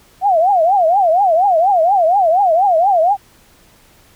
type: tone with vibrato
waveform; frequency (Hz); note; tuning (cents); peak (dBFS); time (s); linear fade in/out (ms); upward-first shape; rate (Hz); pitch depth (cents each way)
sine; 720; F#5; -47; -9; 0.21-3.17; 50; triangle; 4.2; 260
effects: pink hiss -49 dBFS RMS until 4.15 s